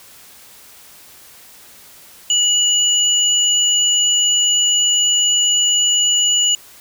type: tone pair together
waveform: sine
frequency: 2921 / 6975 Hz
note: F#7 / A8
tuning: -23 / -16 cents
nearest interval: octave + minor third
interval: 1507 cents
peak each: -15 dBFS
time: 2.3-6.55 s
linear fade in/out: 2 ms
effects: white hiss -43 dBFS RMS until 6.8 s